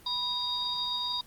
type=tone cluster; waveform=sine; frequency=986 / 3749 / 4777 Hz; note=B5 / A#7 / D8; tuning=-3 / +9 / +29 cents; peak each=-36 / -30 / -33 dBFS; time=0.06-1.21 s; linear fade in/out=5 ms; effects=pink hiss -55 dBFS RMS until 1.26 s + Opus 32 kbps